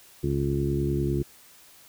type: harmonic tone with a mistuned harmonic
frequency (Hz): 70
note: C#2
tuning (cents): +18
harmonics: 1 / 2 / 3 / 4 / 5 / 6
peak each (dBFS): -31 / -27 / -34 / -33 / -28 / -38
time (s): 0.23-1.23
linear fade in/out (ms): 10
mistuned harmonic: 1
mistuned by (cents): +20
effects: white hiss -53 dBFS RMS until 1.88 s